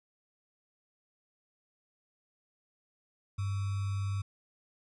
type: tone with sample-and-hold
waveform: sine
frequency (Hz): 98.9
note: G2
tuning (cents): +16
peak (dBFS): -30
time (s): 3.38-4.22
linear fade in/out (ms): 10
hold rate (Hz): 1225
effects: resampled to 22050 Hz